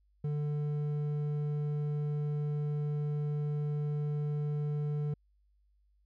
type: tone with hard clipping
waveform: sine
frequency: 147.8 Hz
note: D3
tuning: 11 cents sharp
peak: -32 dBFS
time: 0.24-5.14 s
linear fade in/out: 5 ms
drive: 6 dB
effects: added 50 Hz sine -66 dBFS peak until 6.05 s